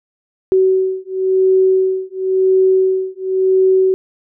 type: beating tone pair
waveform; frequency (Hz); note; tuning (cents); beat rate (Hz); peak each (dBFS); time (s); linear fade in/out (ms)
sine; 377 / 377.95; F#4 / F#4; +32 / +37; 0.95; -14; 0.52-3.94; 0
effects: none